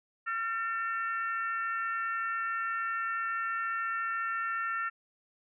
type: harmonic tone with a mistuned harmonic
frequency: 449.4 Hz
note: A4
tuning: 37 cents sharp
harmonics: 3 / 4 / 5 / 6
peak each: -32 / -35 / -48 / -46 dBFS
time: 0.26-4.9 s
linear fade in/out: 20 ms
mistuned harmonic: 3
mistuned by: +24 cents
effects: none